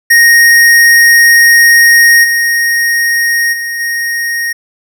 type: tone with level steps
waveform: square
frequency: 1864.7 Hz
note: A#6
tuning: in tune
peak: -3 / -9 / -16 / -13 dBFS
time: 0.1-4.53 s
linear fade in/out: 10 ms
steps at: 2.23 / 3.52 / 3.79 s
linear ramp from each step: 20 ms
effects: none